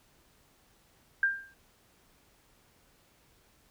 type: tone with exponential decay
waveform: sine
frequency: 1592 Hz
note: G6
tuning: 26 cents sharp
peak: -20 dBFS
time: 1.23-1.54 s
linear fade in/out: 2 ms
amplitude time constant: 66 ms
effects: pink hiss -65 dBFS RMS until 3.7 s